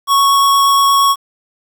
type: tone with vibrato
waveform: square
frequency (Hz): 1108.7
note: C#6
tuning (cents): 0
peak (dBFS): -9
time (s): 0.07-1.16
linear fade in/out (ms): 50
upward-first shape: triangle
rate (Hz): 8.5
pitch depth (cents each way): 8
effects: 7-bit